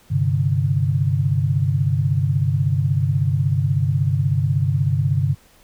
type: chord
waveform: sine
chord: G suspended fourth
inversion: none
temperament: just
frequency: 98 / 130.67 / 147 Hz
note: G2 / C3 / D3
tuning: 0 / -2 / +2 cents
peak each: -21 / -20 / -20 dBFS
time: 0.1-5.35 s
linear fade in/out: 20 ms
effects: pink hiss -53 dBFS RMS until 5.63 s